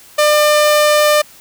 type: tone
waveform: sawtooth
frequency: 599 Hz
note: D5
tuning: 34 cents sharp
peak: -5 dBFS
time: 0.18-1.22 s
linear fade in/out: 10 ms
effects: white hiss -42 dBFS RMS until 1.4 s